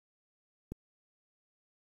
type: click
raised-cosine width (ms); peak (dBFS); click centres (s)
3; -26; 0.72
effects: 9-bit